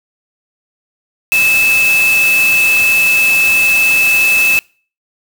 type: tone in noise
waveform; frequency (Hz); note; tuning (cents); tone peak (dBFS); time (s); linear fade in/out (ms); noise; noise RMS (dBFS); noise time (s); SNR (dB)
sine; 2614; E7; -15; -8; 1.32-4.59; 0; white; -20; 1.32-4.59; +9
effects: noise-tail reverb RT60 0.4 s tail -25 dB re dry